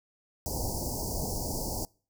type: band-stop noise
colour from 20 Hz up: pink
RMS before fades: -33 dBFS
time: 0.46-1.85 s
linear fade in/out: 0 ms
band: 940 to 4600 Hz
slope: 96 dB/octave
effects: noise-tail reverb RT60 0.4 s tail -25 dB re dry